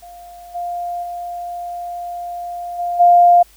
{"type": "tone with level steps", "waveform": "sine", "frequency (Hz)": 701, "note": "F5", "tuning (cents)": 6, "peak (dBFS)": [-35, -21, -24, -18, -6], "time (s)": [0.02, 3.43], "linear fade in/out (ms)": 10, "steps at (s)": [0.54, 1.02, 2.78, 2.99], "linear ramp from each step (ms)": 20, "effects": ["added 50 Hz sine -50 dBFS peak until 3.56 s", "white hiss -50 dBFS RMS until 3.56 s"]}